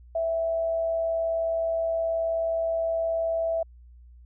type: tone with amplitude modulation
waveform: sine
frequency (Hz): 659.3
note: E5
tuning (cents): 0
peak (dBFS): -22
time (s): 0.15-3.63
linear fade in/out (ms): 5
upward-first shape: sine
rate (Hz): 119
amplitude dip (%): 30
effects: added 60 Hz sine -47 dBFS peak until 4.25 s